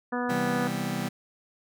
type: harmonic tone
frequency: 245.4 Hz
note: B3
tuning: 11 cents flat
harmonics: 1 / 2 / 3 / 4 / 5 / 6 / 7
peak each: -30 / -33 / -35 / -36 / -37 / -38 / -38 dBFS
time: 0.12-0.68 s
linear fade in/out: 10 ms
type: chord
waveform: sawtooth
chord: C major seventh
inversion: none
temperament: just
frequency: 130.81 / 163.52 / 196.22 / 245.3 Hz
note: C3 / E3 / G3 / B3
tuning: 0 / -14 / +2 / -12 cents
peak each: -32 / -30 / -28 / -29 dBFS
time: 0.29-1.09 s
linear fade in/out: 10 ms
effects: none